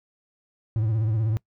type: tone with vibrato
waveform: triangle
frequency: 110 Hz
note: A2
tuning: in tune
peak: -19 dBFS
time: 0.76-1.37 s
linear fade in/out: 0 ms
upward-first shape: triangle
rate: 16 Hz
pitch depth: 100 cents each way
effects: noise-tail reverb RT60 0.1 s tail -23 dB re dry